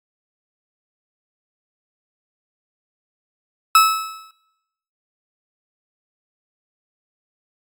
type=tone with exponential decay; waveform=40% pulse; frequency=1300 Hz; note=E6; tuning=24 cents flat; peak=-6 dBFS; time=3.75-4.31 s; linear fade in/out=2 ms; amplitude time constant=120 ms; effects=noise-tail reverb RT60 0.9 s tail -20 dB re dry + AAC 64 kbps